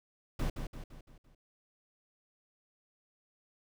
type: noise with echo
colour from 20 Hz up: brown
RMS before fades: -32 dBFS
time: 0.39-0.5 s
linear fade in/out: 5 ms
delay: 170 ms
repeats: 5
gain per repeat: -6 dB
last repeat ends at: 1.35 s
effects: none